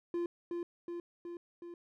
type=tone with echo; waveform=triangle; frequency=345.4 Hz; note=F4; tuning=19 cents flat; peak=-30 dBFS; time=0.14-0.26 s; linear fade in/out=2 ms; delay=370 ms; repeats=4; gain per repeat=-3 dB; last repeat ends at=1.74 s; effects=none